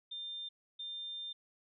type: tone bursts at uneven times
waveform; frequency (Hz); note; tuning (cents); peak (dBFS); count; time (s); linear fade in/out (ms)
sine; 3600; A7; +39; -40; 2; 0.11-0.49 / 0.79-1.33; 10
effects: none